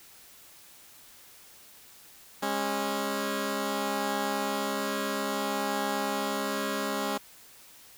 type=tone pair together; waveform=10% pulse; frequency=205.2 / 273.4 Hz; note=G#3 / C#4; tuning=-21 / -24 cents; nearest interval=perfect fourth; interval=497 cents; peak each=-23 dBFS; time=2.42-7.18 s; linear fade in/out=10 ms; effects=white hiss -53 dBFS RMS until 7.97 s